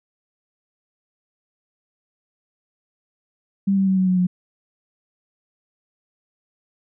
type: tone with pitch steps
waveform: sine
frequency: 196.4 / 193.14 / 189.93 / 186.77 / 183.67 / 180.62 Hz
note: G3 / G3 / F#3 / F#3 / F#3 / F#3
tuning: +4 / -25 / +46 / +17 / -12 / -41 cents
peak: -15 dBFS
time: 3.67-4.27 s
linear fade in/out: 10 ms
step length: 100 ms
effects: none